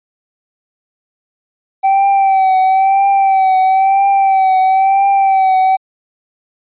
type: tone with vibrato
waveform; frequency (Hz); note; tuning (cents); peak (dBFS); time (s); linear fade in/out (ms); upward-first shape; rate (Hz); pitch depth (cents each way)
triangle; 772; G5; -27; -6; 1.83-5.77; 20; triangle; 1; 48
effects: resampled to 8000 Hz